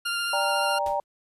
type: tone with vibrato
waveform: 20% pulse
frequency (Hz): 1396.9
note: F6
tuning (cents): 0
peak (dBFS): -21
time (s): 0.05-0.79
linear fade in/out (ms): 10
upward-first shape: triangle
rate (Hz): 14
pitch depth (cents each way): 15
type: chord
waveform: sine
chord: G minor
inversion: second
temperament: equal with one note detuned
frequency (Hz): 587.3 / 793.6 / 932.3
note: D5 / G5 / Bb5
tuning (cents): 0 / +21 / 0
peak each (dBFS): -28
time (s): 0.33-1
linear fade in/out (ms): 2
type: noise with exponential decay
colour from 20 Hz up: pink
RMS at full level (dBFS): -38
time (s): 0.86-1.04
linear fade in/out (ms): 2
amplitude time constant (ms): 38
effects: resampled to 32000 Hz